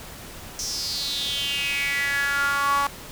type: tone with high-pass filter sweep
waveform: sawtooth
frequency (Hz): 281.4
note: C#4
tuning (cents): +26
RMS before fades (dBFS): -25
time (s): 0.59-2.87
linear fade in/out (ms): 2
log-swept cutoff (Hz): 5900 to 1000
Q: 6.9
effects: pink hiss -40 dBFS RMS until 3.11 s